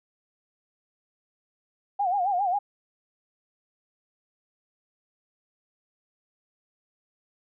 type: tone with vibrato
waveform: sine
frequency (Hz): 760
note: F#5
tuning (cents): +46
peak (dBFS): -22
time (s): 1.99-2.59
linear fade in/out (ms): 10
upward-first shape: sine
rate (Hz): 7.4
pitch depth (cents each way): 140
effects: none